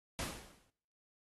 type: noise with exponential decay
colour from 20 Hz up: pink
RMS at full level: -37 dBFS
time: 0.19-0.7 s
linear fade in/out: 0 ms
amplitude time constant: 110 ms
effects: noise-tail reverb RT60 0.8 s tail -25 dB re dry + AAC 32 kbps